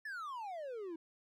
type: exponential sweep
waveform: triangle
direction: down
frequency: 1790 to 315.7 Hz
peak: -39 dBFS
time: 0.05-0.96 s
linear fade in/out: 5 ms
effects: none